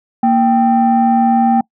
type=tone pair together; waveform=sine; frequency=233.1 / 784.1 Hz; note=A#3 / G5; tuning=0 / 0 cents; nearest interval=octave + major sixth; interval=2100 cents; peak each=-10 dBFS; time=0.23-1.61 s; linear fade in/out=5 ms; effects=noise-tail reverb RT60 0.1 s tail -25 dB re dry + tanh soft clip ceiling -4 dBFS